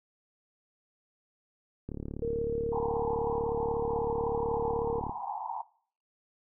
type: click train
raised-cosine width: 3 ms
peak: -24 dBFS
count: 117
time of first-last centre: 1.89-5.094 s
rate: 36.2 Hz
type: tone with vibrato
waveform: sine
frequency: 463.4 Hz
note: A#4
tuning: 10 cents flat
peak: -29 dBFS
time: 2.22-5 s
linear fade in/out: 5 ms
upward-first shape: triangle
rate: 17 Hz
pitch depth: 9 cents each way
type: band-pass noise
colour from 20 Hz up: pink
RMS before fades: -37 dBFS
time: 2.72-5.62 s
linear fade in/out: 5 ms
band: 760 to 990 Hz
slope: 96 dB/octave
effects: noise-tail reverb RT60 0.5 s tail -20 dB re dry